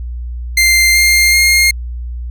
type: tone with pitch steps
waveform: sawtooth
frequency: 2093 / 2111 / 2130 Hz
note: C7 / C7 / C7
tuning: 0 / +15 / +30 cents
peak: -4 dBFS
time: 0.57-1.71 s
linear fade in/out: 5 ms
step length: 380 ms
effects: added 60 Hz sine -20 dBFS peak until 2.3 s